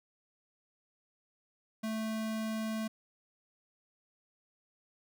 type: tone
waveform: square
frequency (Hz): 220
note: A3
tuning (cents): 0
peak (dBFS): -34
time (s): 1.83-2.88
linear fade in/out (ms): 10
effects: none